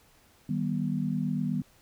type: chord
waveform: sine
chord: Eb augmented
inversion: none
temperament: just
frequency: 155.56 / 194.45 / 243.1 Hz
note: Eb3 / G3 / B3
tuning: 0 / -14 / -27 cents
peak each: -31 dBFS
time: 0.49-1.62 s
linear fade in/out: 5 ms
effects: pink hiss -61 dBFS RMS until 1.81 s